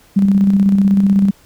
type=tone with tremolo; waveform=sine; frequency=197.1 Hz; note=G3; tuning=10 cents sharp; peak=-7 dBFS; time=0.16-1.31 s; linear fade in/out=10 ms; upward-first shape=square; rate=16 Hz; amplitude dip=35%; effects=pink hiss -49 dBFS RMS until 1.45 s